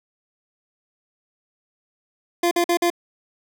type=tone bursts; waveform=25% pulse; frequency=345.9 Hz; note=F4; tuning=17 cents flat; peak=-13 dBFS; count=4; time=2.43-2.902 s; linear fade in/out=5 ms; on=82 ms; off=48 ms; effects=none